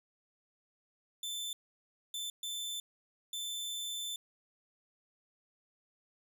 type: tone bursts at uneven times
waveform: sawtooth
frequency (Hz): 3535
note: A7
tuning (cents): +7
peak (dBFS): -34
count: 4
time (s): 1.23-1.53 / 2.14-2.3 / 2.43-2.8 / 3.33-4.16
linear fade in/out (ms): 2
effects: none